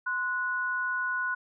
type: tone pair together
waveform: sine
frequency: 1038.7 / 1469 Hz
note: C6 / F#6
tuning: -13 / -13 cents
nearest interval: tritone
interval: 600 cents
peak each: -34 / -28 dBFS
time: 0.06-1.35 s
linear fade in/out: 10 ms
effects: none